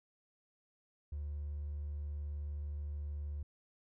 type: tone with hard clipping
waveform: triangle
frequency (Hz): 73.42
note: D2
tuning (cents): 0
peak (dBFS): -38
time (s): 1.12-3.43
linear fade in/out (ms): 5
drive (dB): 3
effects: none